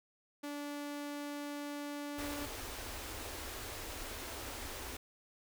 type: tone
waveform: sawtooth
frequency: 289.9 Hz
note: D4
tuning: 22 cents flat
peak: -36 dBFS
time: 0.43-2.46 s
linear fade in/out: 10 ms
type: band-stop noise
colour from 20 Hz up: pink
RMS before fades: -44 dBFS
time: 2.18-4.97 s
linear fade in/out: 5 ms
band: 110 to 240 Hz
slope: 48 dB/octave
effects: none